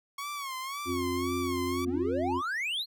sawtooth tone with vibrato, 1101 Hz, C#6, 12 cents flat, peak -31 dBFS, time 0.18-1.85 s, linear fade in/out 5 ms, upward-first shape sine, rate 1.9 Hz, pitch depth 110 cents each way
harmonic tone, 88.9 Hz, F2, 31 cents sharp, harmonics 1 / 3 / 4, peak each -38 / -32 / -32 dBFS, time 0.85-2.42 s, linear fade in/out 50 ms
triangle exponential sweep, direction up, 217.8 to 4372 Hz, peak -28 dBFS, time 1.85-2.86 s, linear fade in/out 50 ms
effects none

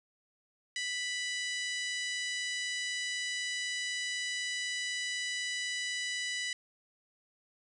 harmonic tone, 988 Hz, B5, in tune, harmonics 2 / 3 / 4 / 5 / 6 / 7 / 8 / 9, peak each -36 / -40 / -42 / -44 / -46 / -47 / -48 / -49 dBFS, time 0.76-6.53 s, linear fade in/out 2 ms, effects 11-bit

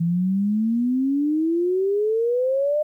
sine exponential sweep, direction up, 164.81 to 612 Hz, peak -18 dBFS, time 0-2.83 s, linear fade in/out 10 ms, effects 10-bit

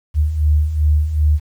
sine beating tone pair, 73.7 / 76.3 Hz, D2 / D#2, +7 / -33 cents, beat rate 2.6 Hz, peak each -19 / -13 dBFS, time 0.14-1.4 s, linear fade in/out 50 ms, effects 8-bit

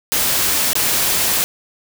white noise with dropouts, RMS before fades -17 dBFS, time 0.12-1.44 s, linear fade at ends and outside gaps 0 ms, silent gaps 0.732-0.754 s, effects none

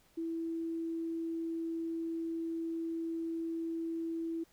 sine tone, 329.6 Hz, E4, in tune, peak -34 dBFS, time 0.17-4.44 s, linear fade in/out 10 ms, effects pink hiss -67 dBFS RMS until 4.52 s

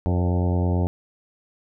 harmonic tone with a mistuned harmonic, 89.1 Hz, F2, 35 cents sharp, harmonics 1 / 2 / 3 / 4 / 5 / 6 / 7 / 8 / 9 / 10, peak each -20 / -26 / -30 / -32 / -34 / -36 / -37 / -38 / -39 / -40 dBFS, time 0.06-0.87 s, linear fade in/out 0 ms, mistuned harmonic 6, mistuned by +37 cents, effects none

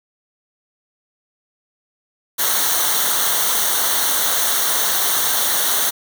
white noise with comb filter, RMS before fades -18 dBFS, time 2.38-5.91 s, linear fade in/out 20 ms, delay 0.4 ms, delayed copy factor -0.75, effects none

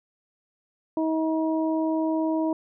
harmonic tone, 318.6 Hz, D#4, 41 cents sharp, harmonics 1 / 2 / 3, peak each -23 / -29 / -33 dBFS, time 0.97-2.53 s, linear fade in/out 2 ms, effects none

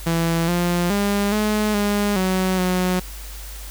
sawtooth tone with pitch steps, 166.5 / 174.9 / 202.2 / 212.3 / 204.9 / 186.7 / 182.6 Hz, E3 / F3 / G#3 / G#3 / G#3 / F#3 / F#3, +18 / +3 / -46 / +38 / -23 / +16 / -23 cents, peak -14 dBFS, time 0.06-3 s, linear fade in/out 10 ms, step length 420 ms, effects added 50 Hz sine -33 dBFS peak until 3.7 s + white hiss -39 dBFS RMS until 3.7 s

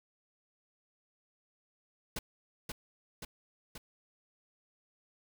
pink noise with echo, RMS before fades -37 dBFS, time 2.16-2.19 s, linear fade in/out 5 ms, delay 530 ms, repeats 3, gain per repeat -3 dB, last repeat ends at 3.78 s, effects none

